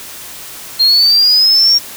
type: linear sweep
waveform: triangle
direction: up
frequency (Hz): 4186 to 5588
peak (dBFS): -4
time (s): 0.79-1.79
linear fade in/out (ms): 20
effects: tanh soft clip ceiling -2 dBFS + white hiss -30 dBFS RMS until 1.96 s